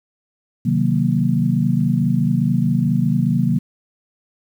sine chord, C half-diminished seventh, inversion none, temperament equal, 130.81 / 155.56 / 185 / 233.1 Hz, C3 / Eb3 / Gb3 / Bb3, 0 / 0 / 0 / 0 cents, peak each -20 dBFS, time 0.65-3.59 s, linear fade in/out 10 ms, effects 8-bit

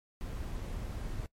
brown noise, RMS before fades -38 dBFS, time 0.21-1.26 s, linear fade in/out 0 ms, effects noise-tail reverb RT60 0.1 s tail -20 dB re dry + MP3 64 kbps

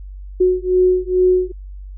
sine beating tone pair, 365.5 / 367.8 Hz, F#4 / F#4, -21 / -10 cents, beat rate 2.3 Hz, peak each -15 dBFS, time 0.4-1.52 s, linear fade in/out 10 ms, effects added 48 Hz sine -30 dBFS peak until 1.97 s

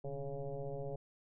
sine tone with frequency modulation, 281.5 Hz, C#4, 27 cents sharp, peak -38 dBFS, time 0.04-0.96 s, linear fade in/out 5 ms, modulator 137 Hz, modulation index 2.6, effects none

